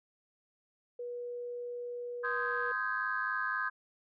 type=tone; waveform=sine; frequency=484.6 Hz; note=B4; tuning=33 cents flat; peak=-37 dBFS; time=0.99-2.72 s; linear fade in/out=5 ms
type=chord; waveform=sine; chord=Ab major seventh; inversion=first; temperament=just; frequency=1038.3 / 1245.9 / 1557.4 / 1661.2 Hz; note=C6 / Eb6 / G6 / Ab6; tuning=-14 / +2 / -12 / 0 cents; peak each=-38 / -37 / -35 / -36 dBFS; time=2.23-3.7 s; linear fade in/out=20 ms
effects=tanh soft clip ceiling -21 dBFS